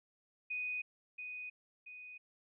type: tone with echo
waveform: sine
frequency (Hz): 2489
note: D#7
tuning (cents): 0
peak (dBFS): -36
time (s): 0.5-0.82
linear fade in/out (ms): 10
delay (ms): 680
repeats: 2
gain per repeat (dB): -6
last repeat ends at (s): 2.18
effects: none